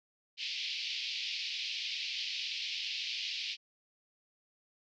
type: band-pass noise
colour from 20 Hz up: pink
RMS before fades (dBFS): -38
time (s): 0.37-3.57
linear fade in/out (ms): 50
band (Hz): 2400 to 5100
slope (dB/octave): 48
effects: none